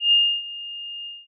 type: tone with ADSR envelope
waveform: sine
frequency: 2826 Hz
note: F7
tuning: 20 cents sharp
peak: -12 dBFS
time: 0-1.27 s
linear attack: 120 ms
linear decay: 300 ms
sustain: -19 dB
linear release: 210 ms
effects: none